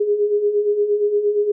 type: beating tone pair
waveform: sine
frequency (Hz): 406.9 / 415.5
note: G#4 / G#4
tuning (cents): -35 / +1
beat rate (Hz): 8.6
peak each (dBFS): -23 / -16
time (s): 0-1.52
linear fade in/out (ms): 10
effects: none